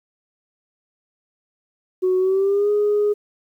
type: tone with pitch glide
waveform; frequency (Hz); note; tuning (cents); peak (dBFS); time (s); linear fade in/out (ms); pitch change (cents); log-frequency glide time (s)
sine; 370 to 415.3; F#4 to G#4; 0 to 0; -14; 2.02-3.14; 20; +200; 2.18-2.7
effects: tanh soft clip ceiling -12 dBFS + 9-bit